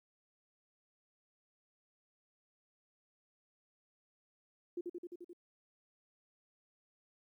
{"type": "tone with echo", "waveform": "sine", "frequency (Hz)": 350, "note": "F4", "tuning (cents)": 4, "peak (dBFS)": -36, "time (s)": [4.77, 4.81], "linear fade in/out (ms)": 5, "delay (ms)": 87, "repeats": 6, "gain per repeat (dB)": -2, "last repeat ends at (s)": 5.332, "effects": ["13-bit"]}